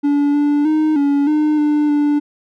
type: tone with pitch steps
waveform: triangle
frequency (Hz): 287.6 / 291.3 / 309.8 / 283.7 / 303.4 / 297.8 / 293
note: D4 / D4 / D#4 / C#4 / D#4 / D4 / D4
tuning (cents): -36 / -14 / -7 / +40 / -44 / +24 / -4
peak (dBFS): -10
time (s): 0.03-2.2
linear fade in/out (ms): 20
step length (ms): 310
effects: none